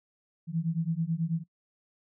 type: beating tone pair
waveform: sine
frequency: 160 / 169.2 Hz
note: D#3 / E3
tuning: +49 / +45 cents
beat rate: 9.2 Hz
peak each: -30 / -30 dBFS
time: 0.47-1.44 s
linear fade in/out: 50 ms
effects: noise-tail reverb RT60 0.1 s tail -20 dB re dry